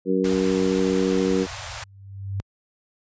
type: harmonic tone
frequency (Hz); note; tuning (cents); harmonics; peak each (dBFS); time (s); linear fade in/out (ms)
94.2; F#2; +32; 2 / 3 / 4 / 5; -24 / -24 / -24 / -24; 0.05-1.47; 50
type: band-stop noise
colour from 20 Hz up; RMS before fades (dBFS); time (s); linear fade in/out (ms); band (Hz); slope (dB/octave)
pink; -33; 0.24-1.84; 5; 120 to 590; 48
type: tone with exponential growth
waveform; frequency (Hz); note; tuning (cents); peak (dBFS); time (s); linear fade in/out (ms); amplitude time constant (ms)
sine; 98; G2; 0; -22; 1.57-2.4; 0; 180
effects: high-pass 60 Hz 12 dB/octave + resampled to 16000 Hz